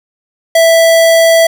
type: tone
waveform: square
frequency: 659.3 Hz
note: E5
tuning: in tune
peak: -5 dBFS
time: 0.55-1.47 s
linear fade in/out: 5 ms
effects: none